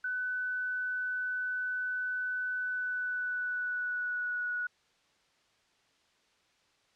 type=tone with pitch glide; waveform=sine; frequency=1500 to 1464.9 Hz; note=F#6 to F#6; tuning=+23 to -18 cents; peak=-31 dBFS; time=0.04-4.67 s; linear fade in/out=5 ms; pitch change=-41 cents; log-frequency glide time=2.59-4.52 s; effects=white hiss -69 dBFS RMS until 6.95 s + low-pass 5000 Hz 12 dB/octave